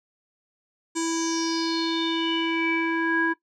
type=tone with low-pass filter sweep; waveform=square; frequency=329.3 Hz; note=E4; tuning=2 cents flat; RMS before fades=-25 dBFS; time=0.95-3.34 s; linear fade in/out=20 ms; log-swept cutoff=7600 to 1500 Hz; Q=7; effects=noise-tail reverb RT60 0.1 s tail -17 dB re dry